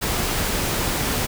pink noise, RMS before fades -23 dBFS, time 0.01-1.27 s, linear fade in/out 20 ms, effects none

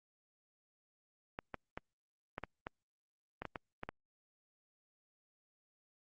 clicks, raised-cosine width 0.5 ms, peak -25 dBFS, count 11, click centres 1.389 / 1.543 / 1.775 / 2.381 / 2.437 / 2.669 / 3.42 / 3.453 / 3.558 / 3.834 / 3.89 s, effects Opus 48 kbps

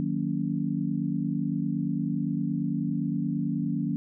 sine chord, D# minor seventh, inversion none, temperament equal with one note detuned, 155.56 / 185 / 233.1 / 281.1 Hz, D#3 / F#3 / A#3 / C#4, 0 / 0 / 0 / +24 cents, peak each -31 dBFS, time 0-3.96 s, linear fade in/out 0 ms, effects none

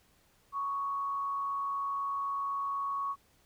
sine tone with frequency modulation, 1112 Hz, C#6, 5 cents sharp, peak -31 dBFS, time 0.52-3.16 s, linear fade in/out 50 ms, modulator 143 Hz, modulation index 0.24, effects pink hiss -67 dBFS RMS until 3.45 s

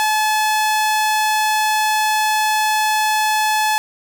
sawtooth tone, 860 Hz, A5, 40 cents flat, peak -11 dBFS, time 0-3.78 s, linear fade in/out 0 ms, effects none

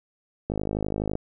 click train, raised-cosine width 2 ms, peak -14 dBFS, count 35, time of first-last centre 0.5-1.154 s, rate 52 Hz, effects none

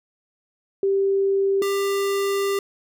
sine / square tone pair in turn, 392 / 396.6 Hz, G4 / G4, 0 / +20 cents, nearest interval unison, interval 20 cents, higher second, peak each -17 / -21 dBFS, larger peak first, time 0.83-1.62 / 1.62-2.59 s, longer second, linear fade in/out 2 ms, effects none

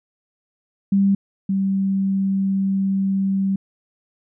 sine tone pair in turn, 197 / 194.06 Hz, G3 / G3, +9 / -17 cents, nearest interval unison, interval 26 cents, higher first, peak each -13 / -17 dBFS, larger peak first, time 0.92-1.15 / 1.49-3.56 s, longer second, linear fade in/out 5 ms, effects none

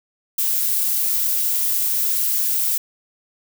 violet noise, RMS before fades -20 dBFS, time 0.38-2.78 s, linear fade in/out 5 ms, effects none

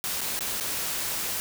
white noise with dropouts, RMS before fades -30 dBFS, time 0.04-1.4 s, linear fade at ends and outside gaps 0 ms, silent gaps 0.208-0.214 / 0.391-0.407 / 0.6-0.608 s, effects none

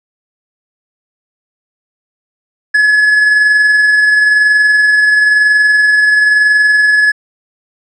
triangle tone with amplitude modulation, 1701 Hz, G#6, 41 cents sharp, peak -3 dBFS, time 2.74-7.12 s, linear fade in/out 10 ms, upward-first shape sine, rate 21 Hz, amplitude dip 30%, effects resampled to 24000 Hz

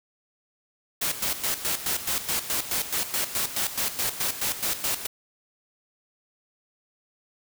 white noise with tremolo, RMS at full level -26 dBFS, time 1.01-5.07 s, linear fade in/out 10 ms, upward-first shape square, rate 4.7 Hz, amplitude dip 70%, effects none

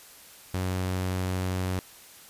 sawtooth tone, 92.5 Hz, F#2, in tune, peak -23 dBFS, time 0.54-1.79 s, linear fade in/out 0 ms, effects white hiss -50 dBFS RMS until 2.29 s + resampled to 32000 Hz

